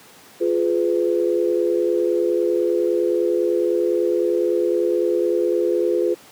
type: chord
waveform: sine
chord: F diminished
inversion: none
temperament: just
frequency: 349.2 / 419.1 / 502.9 Hz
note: F4 / Ab4 / Cb5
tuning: 0 / +16 / +31 cents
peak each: -19 / -22 / -22 dBFS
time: 0.4-6.15 s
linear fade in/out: 20 ms
effects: pink hiss -46 dBFS RMS until 6.31 s + high-pass 200 Hz 12 dB/octave